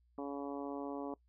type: harmonic tone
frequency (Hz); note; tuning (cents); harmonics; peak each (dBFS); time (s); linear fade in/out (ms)
141.1; C#3; +31; 2 / 3 / 4 / 5 / 6 / 7 / 8; -41 / -45 / -47 / -49 / -51 / -52 / -53; 0.18-1.14; 2
effects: noise-tail reverb RT60 0.1 s tail -22 dB re dry + added 60 Hz sine -68 dBFS peak until 1.28 s